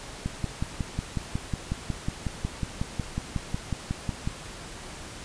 click train, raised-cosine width 5 ms, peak -15 dBFS, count 23, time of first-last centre 0.26-4.275 s, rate 5.48 Hz, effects pink hiss -41 dBFS RMS until 5.24 s + resampled to 22050 Hz

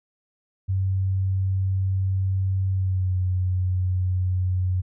sine tone with pitch glide, 95.3 to 91.89 Hz, G2 to F#2, -48 to -11 cents, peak -20 dBFS, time 0.68-4.82 s, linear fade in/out 20 ms, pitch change -63 cents, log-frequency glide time 2.7-3.17 s, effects none

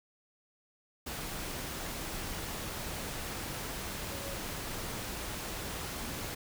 sine tone in noise, 555 Hz, C#5, 2 cents sharp, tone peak -45 dBFS, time 4.11-4.35 s, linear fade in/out 10 ms, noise pink, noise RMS -39 dBFS, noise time 1.06-6.35 s, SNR -9 dB, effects none

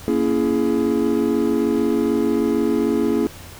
triangle chord, A# half-diminished seventh, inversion none, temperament just, 233.1 / 279.7 / 335.6 / 419.5 Hz, A#3 / C#4 / E4 / G#4, 0 / +16 / +31 / +17 cents, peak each -20 dBFS, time 0.08-3.27 s, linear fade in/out 0 ms, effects added 89 Hz sine -42 dBFS peak until 3.59 s + pink hiss -40 dBFS RMS until 3.59 s

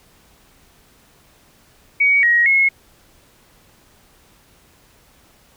sine tone with pitch steps, 2252 / 1892 / 2172 Hz, C#7 / A#6 / C#7, +27 / +25 / -36 cents, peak -11 dBFS, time 2-2.69 s, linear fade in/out 10 ms, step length 230 ms, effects pink hiss -53 dBFS RMS until 5.56 s

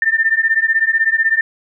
sine beating tone pair, 1789 / 1805 Hz, A6 / A6, +28 / +44 cents, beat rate 16 Hz, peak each -15 dBFS, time 0.02-1.41 s, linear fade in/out 2 ms, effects none

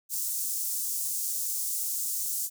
pink high-pass noise, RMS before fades -31 dBFS, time 0.09-2.5 s, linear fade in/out 50 ms, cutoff 6800 Hz, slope 24 dB/octave, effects none

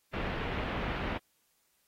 pink low-pass noise, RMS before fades -35 dBFS, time 0.13-1.18 s, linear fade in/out 10 ms, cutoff 2900 Hz, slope 24 dB/octave, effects white hiss -73 dBFS RMS until 1.87 s + AAC 48 kbps

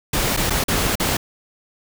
pink noise with dropouts, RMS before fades -20 dBFS, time 0.13-1.17 s, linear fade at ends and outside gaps 5 ms, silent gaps 0.366-0.372 / 0.499-0.504 / 0.64-0.682 / 0.955-0.998 s, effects none

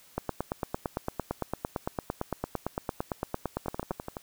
two click trains, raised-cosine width 1 ms, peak -15 / -21 dBFS, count 34 / 7, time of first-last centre 0.18-3.909 / 3.66-4.168 s, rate 8.85 / 11.8 Hz, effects white hiss -57 dBFS RMS until 4.22 s

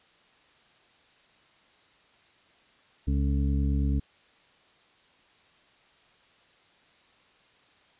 harmonic tone with a mistuned harmonic, 69.3 Hz, C#2, in tune, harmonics 1 / 2 / 3 / 4 / 6, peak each -24 / -31 / -34 / -33 / -46 dBFS, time 3.07-4 s, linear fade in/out 10 ms, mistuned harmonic 6, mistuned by +100 cents, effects white hiss -61 dBFS RMS until 7.99 s + resampled to 8000 Hz

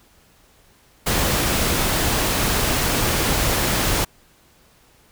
pink noise, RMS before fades -20 dBFS, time 1.06-4.05 s, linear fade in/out 10 ms, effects pink hiss -55 dBFS RMS until 5.11 s

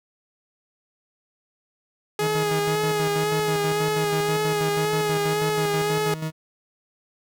sawtooth tone with vibrato, 417.3 Hz, G#4, 8 cents sharp, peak -18 dBFS, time 2.19-6.14 s, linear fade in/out 2 ms, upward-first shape sine, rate 1.9 Hz, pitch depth 34 cents each way
40% pulse tone with tremolo, 157.9 Hz, D#3, 26 cents sharp, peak -24 dBFS, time 2.19-6.32 s, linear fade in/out 50 ms, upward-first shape square, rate 6.2 Hz, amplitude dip 55%
effects none

